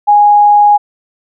sine tone, 827 Hz, G#5, 8 cents flat, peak -3 dBFS, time 0.07-0.78 s, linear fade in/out 20 ms, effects none

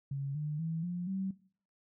sine tone with pitch steps, 138.59 / 150.26 / 162.92 / 176.64 / 191.52 Hz, C#3 / D3 / E3 / F3 / G3, 0 / +40 / -20 / +20 / -40 cents, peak -33 dBFS, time 0.11-1.31 s, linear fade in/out 5 ms, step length 240 ms, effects noise-tail reverb RT60 0.5 s tail -18 dB re dry

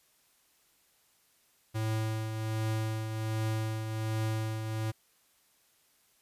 square tone with tremolo, 110 Hz, A2, in tune, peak -29 dBFS, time 1.74-4.92 s, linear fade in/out 20 ms, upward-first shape triangle, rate 1.3 Hz, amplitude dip 50%, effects white hiss -68 dBFS RMS until 6.21 s + resampled to 32000 Hz

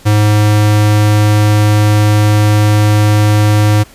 square tone, 105.3 Hz, G#2, 24 cents sharp, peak -7 dBFS, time 0.05-3.84 s, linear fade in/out 20 ms, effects pink hiss -40 dBFS RMS until 3.94 s + resampled to 32000 Hz

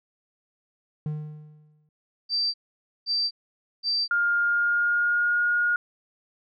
triangle tone with exponential decay, 151.9 Hz, D#3, 41 cents flat, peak -23 dBFS, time 1.06-1.89 s, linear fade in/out 2 ms, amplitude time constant 180 ms
sine tone bursts, 4673 Hz, D8, 9 cents flat, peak -22 dBFS, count 3, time 2.29-4.08 s, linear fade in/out 50 ms, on 250 ms, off 520 ms
sine tone with pitch glide, 1410 to 1433.8 Hz, F6 to F6, +16 to +45 cents, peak -20 dBFS, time 4.11-5.76 s, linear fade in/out 2 ms, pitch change +29 cents, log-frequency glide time 4.38-5.43 s
effects none

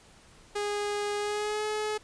sawtooth tone with pitch glide, 412 to 426.3 Hz, G#4 to G#4, -14 to +45 cents, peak -25 dBFS, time 0.55-1.98 s, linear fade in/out 10 ms, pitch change +59 cents, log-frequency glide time 1.17-1.65 s, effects pink hiss -56 dBFS RMS until 2.03 s + resampled to 22050 Hz

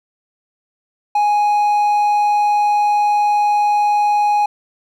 triangle tone, 830.6 Hz, G#5, in tune, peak -10 dBFS, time 1.15-4.46 s, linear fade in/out 5 ms, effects none

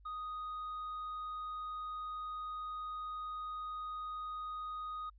sine tone with tanh clipping, 1244.5 Hz, D#6, in tune, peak -40 dBFS, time 0.05-5.1 s, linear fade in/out 10 ms, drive 2 dB, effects added 50 Hz sine -58 dBFS peak until 5.18 s + resampled to 11025 Hz

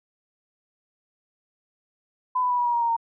sine tone with pitch steps, 1007 / 994.3 / 981.7 / 969.3 / 957.1 / 945 / 933.1 / 921.3 Hz, B5 / B5 / B5 / B5 / A#5 / A#5 / A#5 / A#5, +33 / +11 / -11 / -33 / +45 / +23 / +1 / -21 cents, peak -20 dBFS, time 2.35-2.966 s, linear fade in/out 10 ms, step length 77 ms, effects none

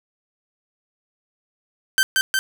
sawtooth tone with echo, 1552 Hz, G6, 18 cents flat, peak -10 dBFS, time 1.98-2.03 s, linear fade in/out 0 ms, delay 180 ms, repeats 2, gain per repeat -2 dB, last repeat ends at 2.39 s, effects none

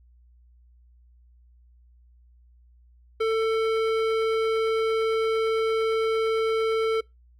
sine tone with hard clipping, 445.6 Hz, A4, 22 cents sharp, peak -23 dBFS, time 3.2-7.01 s, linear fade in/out 10 ms, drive 14 dB, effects noise-tail reverb RT60 0.2 s tail -25 dB re dry + added 60 Hz sine -53 dBFS peak until 7.39 s

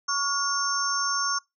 sine tone cluster, 1112 / 1414 / 5440 / 6300 Hz, C#6 / F6 / F8 / G8, +5 / +21 / -46 / +8 cents, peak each -27 / -31 / -29 / -30 dBFS, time 0.08-1.39 s, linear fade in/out 10 ms, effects noise-tail reverb RT60 0.2 s tail -25 dB re dry

